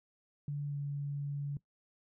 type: tone with pitch glide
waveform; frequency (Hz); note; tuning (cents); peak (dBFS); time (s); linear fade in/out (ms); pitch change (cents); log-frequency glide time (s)
sine; 144.6 to 142.77; D3 to D3; -27 to -49; -34; 0.48-1.57; 2; -22; 0.67-0.76
effects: noise-tail reverb RT60 0.1 s tail -19 dB re dry